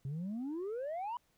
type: exponential sweep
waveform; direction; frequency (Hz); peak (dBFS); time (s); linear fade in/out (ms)
sine; up; 130 to 1002; -34; 0.05-1.17; 2
effects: tanh soft clip ceiling -35 dBFS + pink hiss -74 dBFS RMS until 1.37 s